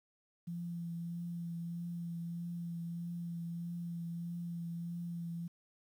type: tone with vibrato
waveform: sine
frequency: 170.6 Hz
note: F3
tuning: 40 cents flat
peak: -38 dBFS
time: 0.47-5.48 s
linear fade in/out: 10 ms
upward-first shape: triangle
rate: 1.6 Hz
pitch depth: 21 cents each way
effects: 11-bit